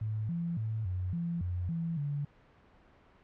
sine tone with pitch steps, 108.1 / 169.9 / 110.2 / 91.4 / 170.2 / 89.1 / 166.4 / 143.9 Hz, A2 / F3 / A2 / F#2 / F3 / F2 / E3 / D3, -30 / -47 / +3 / -21 / -44 / +35 / +17 / -35 cents, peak -31 dBFS, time 0.01-2.25 s, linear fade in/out 5 ms, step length 280 ms, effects pink hiss -61 dBFS RMS until 3.23 s + low-pass 2000 Hz 12 dB/octave

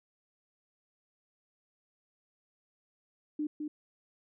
sine tone with echo, 300.8 Hz, D4, 42 cents sharp, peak -30 dBFS, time 3.39-3.47 s, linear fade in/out 5 ms, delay 210 ms, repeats 1, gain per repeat -4 dB, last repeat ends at 3.68 s, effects none

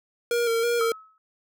square tone with vibrato, 466.2 Hz, A#4, in tune, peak -22 dBFS, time 0.31-0.92 s, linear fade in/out 2 ms, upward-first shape square, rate 3.1 Hz, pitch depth 29 cents each way
sine tone with exponential decay, 1289 Hz, E6, 39 cents flat, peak -24 dBFS, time 0.81-1.18 s, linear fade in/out 1 ms, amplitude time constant 79 ms
effects none

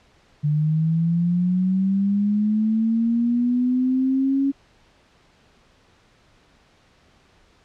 sine linear sweep, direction up, 146.83 to 277.2 Hz, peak -17 dBFS, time 0.43-4.52 s, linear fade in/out 20 ms, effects pink hiss -57 dBFS RMS until 7.64 s + low-pass 5000 Hz 12 dB/octave

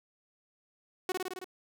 sawtooth tone with echo, 370 Hz, F#4, in tune, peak -25 dBFS, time 1.09-1.12 s, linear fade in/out 2 ms, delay 54 ms, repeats 6, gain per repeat -2 dB, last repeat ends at 1.444 s, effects none

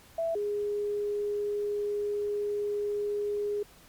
sine tone pair in turn, 662 / 412.6 Hz, E5 / G#4, +7 / -11 cents, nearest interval minor sixth, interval 818 cents, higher first, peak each -27 / -28 dBFS, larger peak first, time 0.18-0.35 / 0.35-3.63 s, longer second, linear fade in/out 5 ms, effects pink hiss -56 dBFS RMS until 3.88 s + Opus 48 kbps

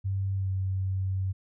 sine tone with pitch glide, 97 to 95.06 Hz, G2 to F#2, -18 to +47 cents, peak -26 dBFS, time 0.04-1.33 s, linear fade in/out 20 ms, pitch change -35 cents, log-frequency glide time 0.36-0.49 s, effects none

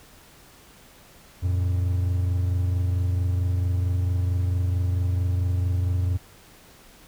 triangle tone pair together, 89.2 / 113.68 Hz, F2 / A#2, +37 / -43 cents, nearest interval major third, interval 420 cents, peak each -19 / -29 dBFS, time 1.42-6.18 s, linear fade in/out 20 ms, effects pink hiss -51 dBFS RMS until 7.07 s

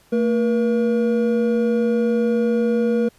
triangle tone pair together, 225.5 / 478.1 Hz, A3 / A#4, +43 / +44 cents, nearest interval octave + minor second, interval 1301 cents, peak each -17 dBFS, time 0.12-3.09 s, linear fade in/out 10 ms, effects pink hiss -55 dBFS RMS until 3.18 s + resampled to 32000 Hz

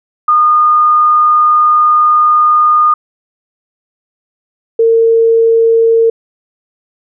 sine tone pair in turn, 1222 / 455.6 Hz, D#6 / A#4, -32 / -40 cents, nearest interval octave + perfect fourth, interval 1708 cents, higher first, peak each -5 dBFS, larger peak neither, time 0.28-2.94 / 4.79-6.1 s, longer first, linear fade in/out 5 ms, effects none

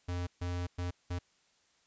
square tone bursts at uneven times, 88.5 Hz, F2, 23 cents sharp, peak -34 dBFS, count 4, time 0.08-0.27 / 0.41-0.67 / 0.78-0.91 / 1.1-1.19 s, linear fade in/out 10 ms, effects white hiss -70 dBFS RMS until 1.86 s + resampled to 16000 Hz

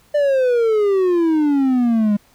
triangle exponential sweep, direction down, 597 to 202.4 Hz, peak -11 dBFS, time 0.14-2.17 s, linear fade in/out 10 ms, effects pink hiss -54 dBFS RMS until 2.34 s

